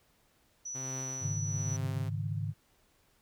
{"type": "tone", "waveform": "sine", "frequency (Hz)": 5920, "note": "F#8", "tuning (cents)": 0, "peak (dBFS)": -37, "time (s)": [0.65, 1.77], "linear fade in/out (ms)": 10}
{"type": "tone with tremolo", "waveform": "sawtooth", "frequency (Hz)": 131.6, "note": "C3", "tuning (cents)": 10, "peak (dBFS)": -34, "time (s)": [0.74, 2.1], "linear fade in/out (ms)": 20, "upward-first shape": "triangle", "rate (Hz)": 1.1, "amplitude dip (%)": 85}
{"type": "chord", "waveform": "sine", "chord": "Ab suspended fourth", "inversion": "none", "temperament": "equal", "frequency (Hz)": [103.83, 138.59, 155.56], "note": ["Ab2", "Db3", "Eb3"], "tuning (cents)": [0, 0, 0], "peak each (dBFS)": [-34, -38, -37], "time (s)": [1.2, 2.54], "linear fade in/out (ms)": 50}
{"effects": ["pink hiss -69 dBFS RMS until 3.21 s"]}